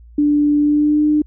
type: tone with pitch glide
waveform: sine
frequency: 293.7 to 300.9 Hz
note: D4 to D4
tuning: 0 to +42 cents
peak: -11 dBFS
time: 0.18-1.22 s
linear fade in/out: 5 ms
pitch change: +42 cents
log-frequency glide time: 0.6-1.05 s
effects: added 58 Hz sine -39 dBFS peak until 1.26 s